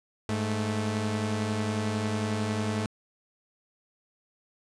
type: tone pair together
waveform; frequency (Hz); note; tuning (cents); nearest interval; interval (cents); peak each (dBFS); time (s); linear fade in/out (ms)
sawtooth; 103.83 / 218.7; G#2 / A3; 0 / -10; octave + minor second; 1290; -26; 0.29-2.86; 0
effects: resampled to 22050 Hz